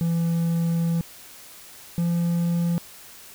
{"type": "tone pair in turn", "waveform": "triangle", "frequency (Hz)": [167.5, 171.02], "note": ["E3", "F3"], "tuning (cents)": [28, -36], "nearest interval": "unison", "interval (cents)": 36, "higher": "second", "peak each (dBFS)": -18, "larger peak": "neither", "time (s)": [[0.01, 1.01], [1.98, 2.78]], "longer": "first", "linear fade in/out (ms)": 0, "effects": ["white hiss -45 dBFS RMS until 3.34 s"]}